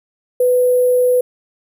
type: tone with sample-and-hold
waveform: sine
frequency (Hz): 498.3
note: B4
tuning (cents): +15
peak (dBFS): -10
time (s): 0.4-1.21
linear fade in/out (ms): 5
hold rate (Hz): 11025
effects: none